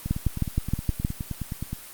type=two click trains; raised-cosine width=5 ms; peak=-17 / -10 dBFS; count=17 / 7; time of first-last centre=0.06-1.73 / 0.11-1.049 s; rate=9.58 / 6.39 Hz; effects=white hiss -43 dBFS RMS until 1.93 s + Opus 32 kbps